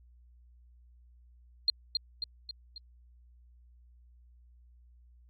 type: tone with echo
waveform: sine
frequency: 4200 Hz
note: C8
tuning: 6 cents sharp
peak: -21 dBFS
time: 1.68-1.7 s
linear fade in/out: 2 ms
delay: 270 ms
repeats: 4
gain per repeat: -5 dB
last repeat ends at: 2.78 s
effects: added 60 Hz sine -56 dBFS peak until 5.29 s + AAC 32 kbps